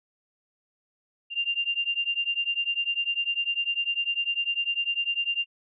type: beating tone pair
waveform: sine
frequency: 2785 / 2795 Hz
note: F7 / F7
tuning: -5 / +1 cents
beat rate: 10 Hz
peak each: -28 dBFS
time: 1.3-5.46 s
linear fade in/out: 50 ms
effects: none